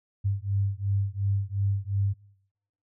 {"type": "beating tone pair", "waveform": "sine", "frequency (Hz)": [98, 100.8], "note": ["G2", "G2"], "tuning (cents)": [0, 49], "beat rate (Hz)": 2.8, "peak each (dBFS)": -27, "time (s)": [0.24, 2.14], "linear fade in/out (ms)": 20, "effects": ["noise-tail reverb RT60 0.8 s tail -26 dB re dry"]}